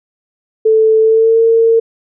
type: tone with pitch glide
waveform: sine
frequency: 440 to 455 Hz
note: A4 to A#4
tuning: 0 to -42 cents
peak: -6 dBFS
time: 0.65-1.8 s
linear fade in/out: 10 ms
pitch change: +58 cents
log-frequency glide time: 1-1.41 s
effects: none